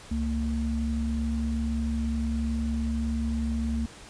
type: tone pair together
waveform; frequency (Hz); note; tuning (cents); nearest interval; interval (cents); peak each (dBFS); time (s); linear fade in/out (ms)
sine; 68.22 / 227.8; C#2 / A#3; -27 / -40; octave + major sixth; 2087; -28; 0.11-3.86; 5
effects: pink hiss -47 dBFS RMS until 4.09 s + resampled to 22050 Hz